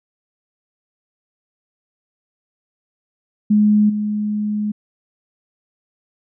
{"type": "tone with level steps", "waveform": "sine", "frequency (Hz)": 210, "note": "G#3", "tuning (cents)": 19, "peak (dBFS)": [-10, -18], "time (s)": [3.5, 4.72], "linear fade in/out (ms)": 10, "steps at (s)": 3.89, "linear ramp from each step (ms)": 10, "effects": []}